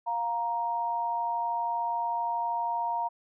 sine tone pair together, 703 / 936 Hz, F5 / A#5, +11 / +7 cents, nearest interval perfect fourth, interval 496 cents, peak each -33 / -28 dBFS, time 0.06-3.09 s, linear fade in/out 20 ms, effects none

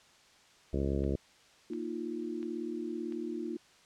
harmonic tone, 68.8 Hz, C#2, 12 cents flat, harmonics 1 / 2 / 3 / 4 / 5 / 6 / 7 / 8 / 9, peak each -33 / -37 / -37 / -39 / -37 / -39 / -42 / -45 / -46 dBFS, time 0.73-1.16 s, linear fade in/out 5 ms
click train, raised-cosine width 0.3 ms, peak -37 dBFS, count 4, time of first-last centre 1.04-3.123 s, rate 1.44 Hz
sine chord, Bb suspended fourth, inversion none, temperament equal, 233.1 / 311.1 / 349.2 Hz, Bb3 / Eb4 / F4, 0 / 0 / 0 cents, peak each -40 / -39 / -38 dBFS, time 1.7-3.57 s, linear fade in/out 5 ms
effects white hiss -61 dBFS RMS until 3.85 s + low-pass 6000 Hz 12 dB/octave

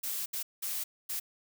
blue noise bursts at uneven times, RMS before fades -35 dBFS, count 4, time 0.03-0.26 / 0.33-0.43 / 0.62-0.84 / 1.09-1.2 s, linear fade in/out 10 ms, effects none

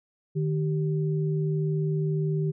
sine tone pair together, 153.6 / 388.2 Hz, D#3 / G4, -22 / -17 cents, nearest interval octave + major third, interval 1605 cents, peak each -24 / -31 dBFS, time 0.35-2.52 s, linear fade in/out 20 ms, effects none

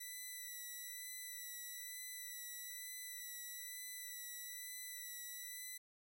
5% pulse tone with vibrato, 1975.5 Hz, B6, in tune, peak -37 dBFS, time 0-5.78 s, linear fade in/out 10 ms, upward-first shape sine, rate 1.1 Hz, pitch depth 22 cents each way, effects none

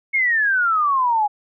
sine exponential sweep, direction down, 2200 to 815 Hz, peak -15 dBFS, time 0.13-1.28 s, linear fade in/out 20 ms, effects none

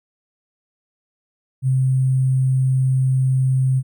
sine tone with sample-and-hold, 130.81 Hz, C3, in tune, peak -14 dBFS, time 1.62-3.83 s, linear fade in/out 50 ms, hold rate 8820 Hz, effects none

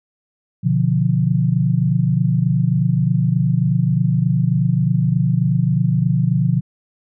sine chord, B diminished, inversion none, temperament equal, 123.47 / 146.83 / 174.61 Hz, B2 / D3 / F3, 0 / 0 / 0 cents, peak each -18 dBFS, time 0.63-6.61 s, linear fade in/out 20 ms, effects none

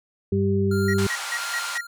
harmonic tone, 98 Hz, G2, in tune, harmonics 1 / 2 / 4, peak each -23 / -23 / -23 dBFS, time 0.32-1.07 s, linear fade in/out 5 ms
square tone with tremolo, 1396.9 Hz, F6, in tune, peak -30 dBFS, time 0.71-1.87 s, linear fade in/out 5 ms, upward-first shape sine, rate 1.5 Hz, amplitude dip 60%
triangle tone bursts, 1900 Hz, A#6, 33 cents sharp, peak -23 dBFS, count 5, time 0.88-1.81 s, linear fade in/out 5 ms, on 58 ms, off 160 ms
pink band-pass noise, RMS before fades -32 dBFS, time 0.98-1.78 s, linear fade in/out 5 ms, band 830 to 10000 Hz, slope 24 dB/octave
effects none

